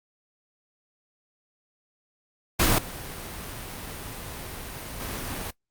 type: noise with level steps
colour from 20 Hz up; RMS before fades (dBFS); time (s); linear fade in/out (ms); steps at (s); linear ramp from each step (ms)
pink; -21 / -37 / -33; 2.59-5.51; 10; 2.78 / 5; 5
effects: noise-tail reverb RT60 0.1 s tail -19 dB re dry + Opus 48 kbps